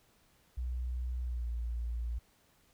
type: tone with pitch glide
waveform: sine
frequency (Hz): 61.74 to 58.41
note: B1 to A#1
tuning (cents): 0 to +4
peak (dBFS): -33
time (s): 0.57-2.19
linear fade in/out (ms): 10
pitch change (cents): -96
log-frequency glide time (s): 1.23-1.49
effects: pink hiss -68 dBFS RMS until 2.73 s